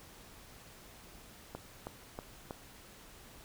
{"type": "click train", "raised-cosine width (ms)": 1, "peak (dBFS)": -26, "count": 4, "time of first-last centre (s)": [1.55, 2.508], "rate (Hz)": 3.13, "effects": ["pink hiss -55 dBFS RMS until 3.44 s"]}